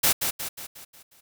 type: noise with echo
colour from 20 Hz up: white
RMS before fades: -20 dBFS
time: 0.03-0.13 s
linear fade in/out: 10 ms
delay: 180 ms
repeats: 6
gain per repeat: -6 dB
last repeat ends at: 1.21 s
effects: none